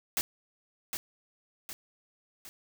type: noise with echo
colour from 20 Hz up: white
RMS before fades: -29 dBFS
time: 0.17-0.21 s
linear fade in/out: 0 ms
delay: 760 ms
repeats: 3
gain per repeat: -6 dB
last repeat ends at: 2.49 s
effects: none